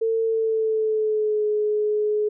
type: tone with pitch glide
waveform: sine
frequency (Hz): 450.1 to 422.4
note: A4 to G#4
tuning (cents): +39 to +29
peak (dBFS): -19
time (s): 0.01-2.29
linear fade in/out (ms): 10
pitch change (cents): -110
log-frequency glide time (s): 0.24-1.46
effects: none